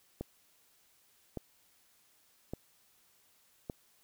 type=click train; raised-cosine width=2 ms; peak=-24 dBFS; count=4; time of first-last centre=0.21-3.698 s; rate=0.86 Hz; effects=white hiss -68 dBFS RMS until 4.03 s